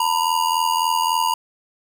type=ring-modulated tone; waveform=square; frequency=952 Hz; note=A#5; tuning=36 cents sharp; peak=-15 dBFS; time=0-1.34 s; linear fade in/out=2 ms; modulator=41.8 Hz; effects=none